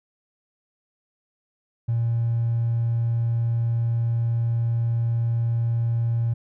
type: tone with hard clipping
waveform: triangle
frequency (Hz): 116.54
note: A#2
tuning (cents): 0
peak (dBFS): -20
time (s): 1.88-6.34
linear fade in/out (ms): 10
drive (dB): 3
effects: none